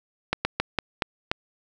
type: slowing click train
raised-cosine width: 0.3 ms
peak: -6 dBFS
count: 6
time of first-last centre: 0.33-1.315 s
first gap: 120 ms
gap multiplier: 1.25
effects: none